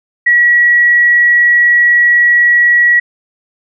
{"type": "tone", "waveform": "sine", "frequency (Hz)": 1924, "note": "B6", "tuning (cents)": -46, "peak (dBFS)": -5, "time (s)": [0.26, 3], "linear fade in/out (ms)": 10, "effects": []}